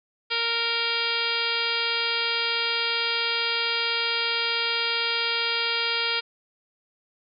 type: harmonic tone with a mistuned harmonic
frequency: 464.5 Hz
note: A#4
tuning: 6 cents flat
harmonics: 1 / 2 / 3 / 4 / 5 / 6 / 7 / 8 / 9 / 10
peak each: -35 / -36 / -31 / -36 / -30 / -32 / -30 / -34 / -33 / -32 dBFS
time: 0.3-6.21 s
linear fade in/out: 20 ms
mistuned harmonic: 10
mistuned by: +57 cents
effects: none